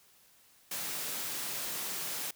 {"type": "high-pass noise", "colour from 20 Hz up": "white", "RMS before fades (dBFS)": -37, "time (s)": [0.71, 2.31], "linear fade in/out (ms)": 5, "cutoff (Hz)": 120, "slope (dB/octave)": 48, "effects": ["white hiss -63 dBFS RMS until 2.35 s"]}